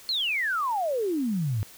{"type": "exponential sweep", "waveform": "sine", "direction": "down", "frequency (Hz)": [4367, 97], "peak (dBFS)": -24, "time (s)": [0.09, 1.63], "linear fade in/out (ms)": 0, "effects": ["white hiss -49 dBFS RMS until 1.77 s"]}